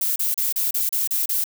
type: noise bursts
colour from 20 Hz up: violet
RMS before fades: -22 dBFS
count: 8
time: 0.01-1.441 s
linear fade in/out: 5 ms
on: 150 ms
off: 33 ms
effects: none